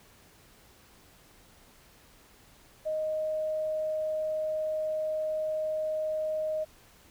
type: tone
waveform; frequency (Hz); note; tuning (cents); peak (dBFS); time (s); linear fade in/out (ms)
sine; 622.3; D#5; 0; -28; 2.85-6.65; 20
effects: pink hiss -58 dBFS RMS until 7.1 s